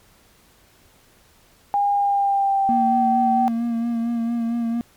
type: tone with pitch glide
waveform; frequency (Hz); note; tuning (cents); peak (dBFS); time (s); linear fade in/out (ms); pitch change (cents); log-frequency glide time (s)
sine; 810 to 769; G#5 to G5; -43 to -33; -16; 1.74-3.48; 0; -90; 1.92-3.02
type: tone with vibrato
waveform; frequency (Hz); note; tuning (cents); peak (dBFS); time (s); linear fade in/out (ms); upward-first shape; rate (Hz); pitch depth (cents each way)
triangle; 233.1; A#3; 0; -18; 2.69-4.81; 0; sine; 4.4; 28
effects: pink hiss -55 dBFS RMS until 4.96 s + MP3 96 kbps